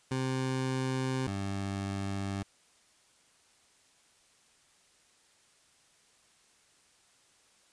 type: tone pair in turn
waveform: 20% pulse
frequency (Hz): 130.81 / 98.39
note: C3 / G2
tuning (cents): 0 / +7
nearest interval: perfect fourth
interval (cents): 493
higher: first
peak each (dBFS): -25 / -28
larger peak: first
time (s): 0.11-1.27 / 1.27-2.43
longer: neither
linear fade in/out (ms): 5
effects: white hiss -65 dBFS RMS until 7.72 s + resampled to 22050 Hz